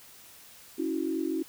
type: tone cluster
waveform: sine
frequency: 276.2 / 324.6 / 368.7 Hz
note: C#4 / E4 / F#4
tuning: -6 / -27 / -6 cents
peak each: -33 / -30 / -34 dBFS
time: 0.78-1.43 s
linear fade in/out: 10 ms
effects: white hiss -52 dBFS RMS until 1.48 s